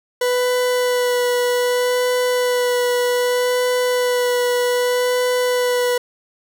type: tone with vibrato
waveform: 40% pulse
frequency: 493.9 Hz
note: B4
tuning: in tune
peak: -15 dBFS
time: 0.21-5.98 s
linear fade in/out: 5 ms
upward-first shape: sine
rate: 0.64 Hz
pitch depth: 14 cents each way
effects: none